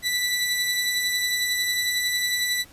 sawtooth tone pair together, 1975.5 / 3962 Hz, B6 / B7, 0 / +5 cents, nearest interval octave, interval 1205 cents, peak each -21 / -23 dBFS, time 0.02-2.65 s, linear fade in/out 50 ms, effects pink hiss -51 dBFS RMS until 2.72 s + resampled to 32000 Hz

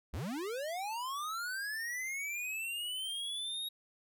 square linear sweep, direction up, 51.5 to 3792 Hz, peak -37 dBFS, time 0.13-3.69 s, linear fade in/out 10 ms, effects none

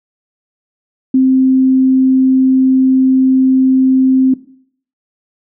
sine tone, 261.6 Hz, C4, in tune, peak -6 dBFS, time 1.14-4.34 s, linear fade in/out 5 ms, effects noise-tail reverb RT60 0.6 s tail -18 dB re dry

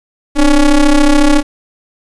square ring-modulated tone, 140 Hz, C#3, 18 cents sharp, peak -3 dBFS, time 0.35-1.43 s, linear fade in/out 50 ms, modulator 157 Hz, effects resampled to 24000 Hz + 7-bit

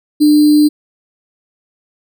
sine tone with sample-and-hold, 299.2 Hz, D4, 32 cents sharp, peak -5 dBFS, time 0.2-0.69 s, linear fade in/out 20 ms, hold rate 4410 Hz, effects none

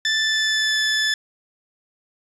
20% pulse tone with pitch glide, 1760 to 1738.8 Hz, A6 to A6, 0 to -21 cents, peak -13 dBFS, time 0.05-1.14 s, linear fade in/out 2 ms, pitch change -21 cents, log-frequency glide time 0.2-0.79 s, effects resampled to 22050 Hz + 7-bit

